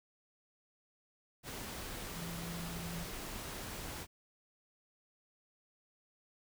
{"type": "tone in noise", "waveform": "sine", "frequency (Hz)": 169.5, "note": "E3", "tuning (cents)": 49, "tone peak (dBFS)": -42, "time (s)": [2.14, 3.06], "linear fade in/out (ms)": 50, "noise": "pink", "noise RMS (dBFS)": -44, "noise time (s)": [1.43, 4.07], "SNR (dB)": -1, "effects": []}